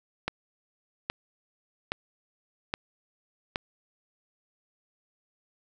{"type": "click train", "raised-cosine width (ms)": 0.3, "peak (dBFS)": -12, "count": 5, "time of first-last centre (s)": [0.28, 3.559], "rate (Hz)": 1.22, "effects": []}